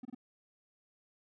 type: tone bursts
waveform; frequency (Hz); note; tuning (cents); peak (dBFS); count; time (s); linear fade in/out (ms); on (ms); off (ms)
triangle; 250.1; B3; +22; -39; 3; 0.03-0.148; 5; 22; 26
effects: none